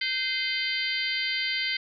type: harmonic tone with a mistuned harmonic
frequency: 518 Hz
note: C5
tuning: 17 cents flat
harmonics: 3 / 4 / 5 / 6 / 7 / 8 / 9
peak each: -37 / -29 / -42 / -32 / -40 / -37 / -33 dBFS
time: 0.01-1.77 s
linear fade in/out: 5 ms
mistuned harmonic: 5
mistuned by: -51 cents
effects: none